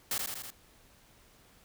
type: noise with echo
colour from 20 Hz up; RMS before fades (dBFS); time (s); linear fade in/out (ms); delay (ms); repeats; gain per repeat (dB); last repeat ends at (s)
white; -32; 0.11-0.18; 2; 81; 4; -3; 0.504
effects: pink hiss -61 dBFS RMS until 1.64 s